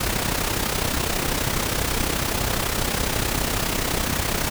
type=noise with amplitude modulation; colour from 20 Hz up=pink; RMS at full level=-21 dBFS; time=0-4.5 s; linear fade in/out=10 ms; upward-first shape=sine; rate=32 Hz; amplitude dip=60%; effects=none